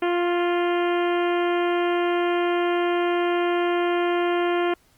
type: harmonic tone with a mistuned harmonic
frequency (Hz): 349.2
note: F4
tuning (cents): 0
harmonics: 1 / 2 / 3 / 4 / 5 / 6 / 7 / 8 / 9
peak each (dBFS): -21 / -27 / -31 / -33 / -35 / -37 / -38 / -39 / -40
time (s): 0.02-4.74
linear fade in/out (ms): 5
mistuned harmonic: 3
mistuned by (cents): +17
effects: pink hiss -60 dBFS RMS until 4.97 s + Opus 32 kbps